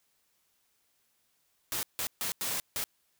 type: noise bursts at uneven times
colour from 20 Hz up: white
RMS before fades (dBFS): -33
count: 5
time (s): 1.72-1.83 / 1.99-2.07 / 2.21-2.32 / 2.41-2.6 / 2.76-2.84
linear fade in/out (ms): 0
effects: white hiss -73 dBFS RMS until 3.19 s